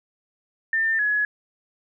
sine tone pair in turn, 1797 / 1688.1 Hz, A6 / G#6, +36 / +28 cents, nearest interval minor second, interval 108 cents, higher first, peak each -19 dBFS, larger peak neither, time 0.73-0.99 / 0.99-1.25 s, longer neither, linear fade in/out 2 ms, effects none

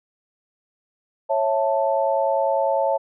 sine chord, A major, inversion first, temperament just, 550 / 660 / 880 Hz, C#5 / E5 / A5, -14 / +2 / 0 cents, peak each -21 / -23 / -23 dBFS, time 1.29-2.98 s, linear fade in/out 20 ms, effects none

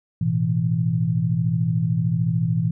sine chord, A suspended second, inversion none, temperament equal, 110 / 123.47 / 164.81 Hz, A2 / B2 / E3, 0 / 0 / 0 cents, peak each -25 / -23 / -21 dBFS, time 0.21-2.71 s, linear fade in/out 5 ms, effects none

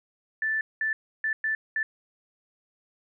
sine tone bursts at uneven times, 1760 Hz, A6, in tune, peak -24 dBFS, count 5, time 0.42-0.61 / 0.81-0.93 / 1.24-1.33 / 1.44-1.55 / 1.76-1.83 s, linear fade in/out 2 ms, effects none

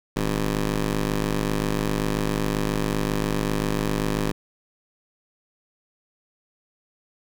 15% pulse ring-modulated tone, 105.5 Hz, G#2, 28 cents sharp, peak -13 dBFS, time 0.16-4.32 s, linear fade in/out 10 ms, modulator 76.5 Hz, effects none

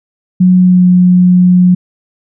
sine tone with pitch glide, 182.7 to 180.39 Hz, F#3 to F#3, -22 to -44 cents, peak -3 dBFS, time 0.4-1.75 s, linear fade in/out 10 ms, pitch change -22 cents, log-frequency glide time 0.58-0.87 s, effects none

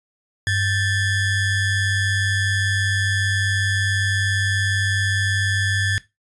square ring-modulated tone, 830.6 Hz, G#5, in tune, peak -16 dBFS, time 0.47-5.98 s, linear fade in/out 0 ms, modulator 928 Hz, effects noise-tail reverb RT60 0.2 s tail -17 dB re dry + resampled to 24000 Hz

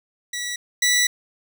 15% pulse tone pair in turn, 1943 / 1964.4 Hz, B6 / B6, -29 / -10 cents, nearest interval unison, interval 19 cents, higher second, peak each -20 / -10 dBFS, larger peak second, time 0.33-0.56 / 0.82-1.07 s, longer second, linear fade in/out 5 ms, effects none

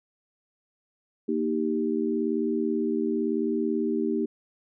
sine chord, Eb major, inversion second, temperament equal, 233.1 / 311.1 / 392 Hz, Bb3 / Eb4 / G4, 0 / 0 / 0 cents, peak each -28 dBFS, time 1.28-4.26 s, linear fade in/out 10 ms, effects none

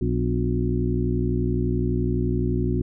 harmonic tone with a mistuned harmonic, 60 Hz, B1, 49 cents flat, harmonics 1 / 2 / 3 / 4 / 5 / 6, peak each -26 / -25 / -29 / -28 / -32 / -28 dBFS, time 0.01-2.82 s, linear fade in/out 5 ms, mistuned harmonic 4, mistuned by +83 cents, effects none

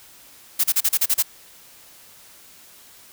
blue noise bursts, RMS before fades -18 dBFS, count 8, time 0.59-1.227 s, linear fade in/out 10 ms, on 49 ms, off 35 ms, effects white hiss -48 dBFS RMS until 3.12 s

